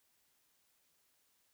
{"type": "silence", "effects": ["white hiss -75 dBFS RMS until 1.53 s"]}